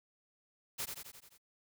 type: noise with echo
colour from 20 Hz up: white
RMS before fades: -38 dBFS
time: 0.78-0.86 s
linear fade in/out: 20 ms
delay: 87 ms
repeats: 6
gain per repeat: -4 dB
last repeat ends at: 1.382 s
effects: none